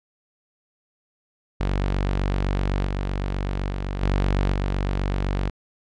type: tone with level steps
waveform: sawtooth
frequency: 47.86 Hz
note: G1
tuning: 41 cents flat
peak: -17 / -20 / -22 / -15 / -18 dBFS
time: 1.6-5.5 s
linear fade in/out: 10 ms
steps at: 2.85 / 3.69 / 4.01 / 4.52 s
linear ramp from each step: 20 ms
effects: low-pass 4000 Hz 12 dB/octave